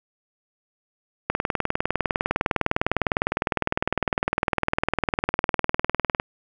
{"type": "click train", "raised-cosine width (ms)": 0.5, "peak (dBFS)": -5, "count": 98, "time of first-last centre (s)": [1.3, 6.199], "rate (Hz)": 19.8, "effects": []}